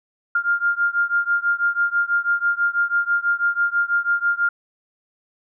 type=beating tone pair; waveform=sine; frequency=1400 / 1406.1 Hz; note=F6 / F6; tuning=+4 / +11 cents; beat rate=6.1 Hz; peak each=-20 / -21 dBFS; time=0.35-4.49 s; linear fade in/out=5 ms; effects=none